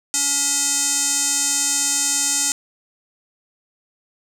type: tone with band-pass filter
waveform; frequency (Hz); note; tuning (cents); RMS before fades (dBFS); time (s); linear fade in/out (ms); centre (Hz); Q
square; 282.3; C#4; +32; -20; 0.14-2.52; 0; 7400; 3.9
effects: none